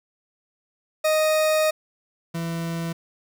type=tone pair in turn; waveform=40% pulse; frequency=622.3 / 166.64 Hz; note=D#5 / E3; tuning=0 / +19 cents; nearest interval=octave + major seventh; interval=2281 cents; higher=first; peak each=-17 / -25 dBFS; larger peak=first; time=1.04-1.71 / 2.34-2.93 s; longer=first; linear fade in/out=10 ms; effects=9-bit